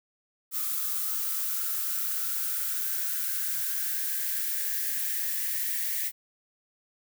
violet noise with high-pass filter sweep, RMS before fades -30 dBFS, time 0.51-6.12 s, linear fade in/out 50 ms, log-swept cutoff 1200 to 1900 Hz, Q 7.3, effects none

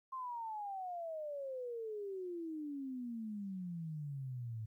sine exponential sweep, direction down, 1065 to 107.6 Hz, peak -40 dBFS, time 0.12-4.66 s, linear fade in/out 10 ms, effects 13-bit

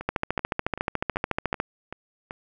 two click trains, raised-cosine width 0.5 ms, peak -19 / -9 dBFS, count 7 / 22, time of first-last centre 0.01-2.309 / 0.09-1.601 s, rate 2.61 / 13.9 Hz, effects none

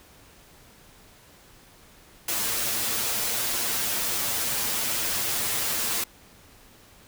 white noise with comb filter, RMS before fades -27 dBFS, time 2.28-6.04 s, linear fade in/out 5 ms, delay 8.8 ms, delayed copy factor +0.8, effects pink hiss -53 dBFS RMS until 7.07 s

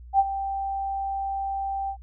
sine tone with ADSR envelope, 784 Hz, G5, in tune, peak -13 dBFS, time 0.13-1.97 s, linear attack 62 ms, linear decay 39 ms, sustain -13 dB, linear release 79 ms, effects added 60 Hz sine -41 dBFS peak until 2.02 s

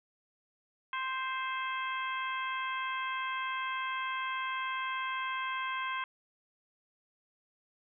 harmonic tone with a mistuned harmonic, 523.3 Hz, C5, in tune, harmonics 2 / 3 / 4 / 5 / 6, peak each -35 / -39 / -41 / -43 / -45 dBFS, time 0.93-6.04 s, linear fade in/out 2 ms, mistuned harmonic 6, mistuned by +41 cents, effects none

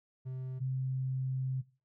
triangle / sine tone pair in turn, 129.5 / 130.93 Hz, C3 / C3, -17 / +2 cents, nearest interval unison, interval 19 cents, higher second, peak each -35 / -31 dBFS, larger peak second, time 0.25-0.6 / 0.6-1.62 s, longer second, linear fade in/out 20 ms, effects noise-tail reverb RT60 0.3 s tail -17 dB re dry

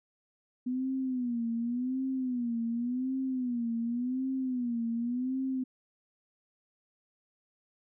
sine tone with vibrato, 246.9 Hz, B3, in tune, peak -29 dBFS, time 0.66-5.64 s, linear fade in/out 10 ms, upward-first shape sine, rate 0.89 Hz, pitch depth 120 cents each way, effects none

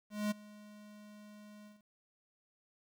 square tone with ADSR envelope, 209.3 Hz, G#3, 14 cents sharp, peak -31 dBFS, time 0.1-1.83 s, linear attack 210 ms, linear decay 15 ms, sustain -22 dB, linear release 170 ms, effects 12-bit

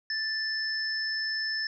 sine tone pair together, 1760 / 5259 Hz, A6 / E8, 0 / -5 cents, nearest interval octave + perfect fifth, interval 1895 cents, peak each -31 / -31 dBFS, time 0.1-1.67 s, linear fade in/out 2 ms, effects none

